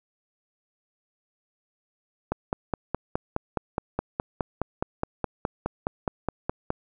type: click train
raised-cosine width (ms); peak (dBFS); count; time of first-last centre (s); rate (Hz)
1; -11; 22; 2.32-6.704; 4.79
effects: none